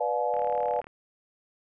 sine chord, B diminished seventh, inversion none, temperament just, 493.9 / 592.7 / 711.2 / 853.4 Hz, B4 / D5 / F5 / Ab5, 0 / +16 / +31 / +47 cents, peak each -30 dBFS, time 0-0.81 s, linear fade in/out 10 ms
click train, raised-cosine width 0.5 ms, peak -29 dBFS, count 21, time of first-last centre 0.34-0.869 s, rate 37.8 Hz
effects none

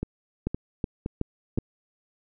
two click trains, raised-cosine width 3 ms, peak -16 / -13 dBFS, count 4 / 4, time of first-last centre 0.03-1.576 / 0.47-1.585 s, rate 1.94 / 2.69 Hz, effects none

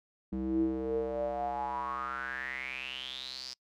square tone with band-pass filter sweep, 64.8 Hz, C2, 16 cents flat, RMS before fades -35 dBFS, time 0.32-3.54 s, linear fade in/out 10 ms, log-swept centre 250 to 5100 Hz, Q 9.1, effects noise-tail reverb RT60 0.1 s tail -25 dB re dry

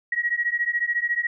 sine beating tone pair, 1900 / 1914 Hz, A#6 / A#6, +33 / +45 cents, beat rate 14 Hz, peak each -24 / -25 dBFS, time 0.12-1.27 s, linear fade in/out 5 ms, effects none

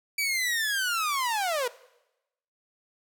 sawtooth linear sweep, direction down, 2317 to 465.3 Hz, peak -22 dBFS, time 0.18-1.68 s, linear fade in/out 5 ms, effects noise-tail reverb RT60 0.9 s tail -19 dB re dry

